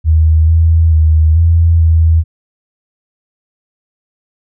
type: tone with pitch steps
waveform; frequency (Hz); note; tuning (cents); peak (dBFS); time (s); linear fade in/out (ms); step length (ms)
sine; 79.3 / 81.6 / 78.8 / 83.3 / 81.3; D#2 / E2 / D#2 / E2 / E2; +33 / -17 / +23 / +19 / -23; -5; 0.04-2.24; 50; 440
effects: none